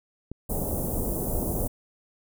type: clicks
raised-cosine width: 3 ms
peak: -22 / -19 dBFS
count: 2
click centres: 0.316 / 0.615 s
type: band-stop noise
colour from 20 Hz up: pink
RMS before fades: -28 dBFS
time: 0.49-1.68 s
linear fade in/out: 10 ms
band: 700 to 10000 Hz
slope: 24 dB/octave
effects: none